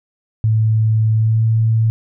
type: tone with pitch glide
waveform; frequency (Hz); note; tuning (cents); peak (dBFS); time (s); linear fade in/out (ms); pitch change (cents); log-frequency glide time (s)
sine; 110 to 112.05; A2 to A2; 0 to +32; -11; 0.44-1.9; 0; +32; 1.15-1.43
effects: none